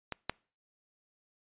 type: clicks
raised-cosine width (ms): 0.3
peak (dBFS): -19 / -14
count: 2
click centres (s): 0.123 / 0.296
effects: noise-tail reverb RT60 0.4 s tail -26 dB re dry + resampled to 8000 Hz